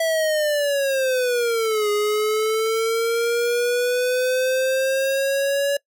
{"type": "linear two-way sweep", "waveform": "square", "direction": "down then up", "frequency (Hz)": [659.3, 413.9, 567], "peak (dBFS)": -19, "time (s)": [0, 5.77], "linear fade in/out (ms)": 5, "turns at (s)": 1.9, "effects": ["noise-tail reverb RT60 0.1 s tail -23 dB re dry"]}